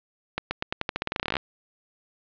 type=accelerating click train; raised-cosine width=0.3 ms; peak=-10 dBFS; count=20; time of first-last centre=0.38-1.368 s; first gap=130 ms; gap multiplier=0.88; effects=resampled to 11025 Hz + 7-bit